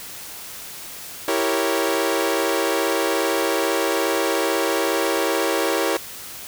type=chord; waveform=sawtooth; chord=E diminished seventh; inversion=none; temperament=equal; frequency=329.6 / 392 / 466.2 / 554.4 Hz; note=E4 / G4 / Bb4 / Db5; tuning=0 / 0 / 0 / 0 cents; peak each=-21 dBFS; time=1.28-5.97 s; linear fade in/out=2 ms; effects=white hiss -36 dBFS RMS until 6.47 s